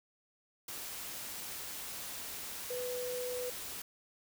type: tone in noise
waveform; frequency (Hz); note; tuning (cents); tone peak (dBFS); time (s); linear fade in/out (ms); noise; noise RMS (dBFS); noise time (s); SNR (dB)
sine; 496.5; B4; +9; -36; 2.7-3.5; 5; white; -43; 0.68-3.82; +4
effects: none